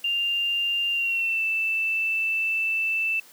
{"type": "tone with pitch glide", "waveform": "sine", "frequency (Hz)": [2794, 2651], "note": ["F7", "E7"], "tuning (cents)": [0, 9], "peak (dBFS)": -22, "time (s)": [0.04, 3.2], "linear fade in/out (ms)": 5, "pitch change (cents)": -91, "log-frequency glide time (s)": [0.91, 1.44], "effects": ["white hiss -51 dBFS RMS until 3.32 s", "high-pass 150 Hz 12 dB/octave"]}